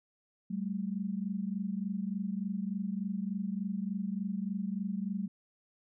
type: tone pair together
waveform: sine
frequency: 191.3 / 214.7 Hz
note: G3 / A3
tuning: -42 / -42 cents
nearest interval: major second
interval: 200 cents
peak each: -34 / -36 dBFS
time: 0.5-5.28 s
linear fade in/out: 10 ms
effects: none